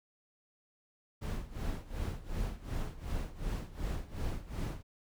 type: noise with tremolo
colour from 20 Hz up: brown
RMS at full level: -34 dBFS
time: 1.21-4.83 s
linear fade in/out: 20 ms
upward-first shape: sine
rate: 2.7 Hz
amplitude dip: 85%
effects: none